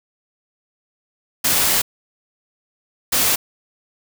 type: noise bursts at uneven times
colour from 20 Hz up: white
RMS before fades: -17 dBFS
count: 2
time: 1.44-1.82 / 3.12-3.36 s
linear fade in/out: 10 ms
effects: none